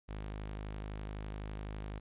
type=tone; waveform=sawtooth; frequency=51.91 Hz; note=G#1; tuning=in tune; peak=-36 dBFS; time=0.08-2 s; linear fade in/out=20 ms; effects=resampled to 8000 Hz + 13-bit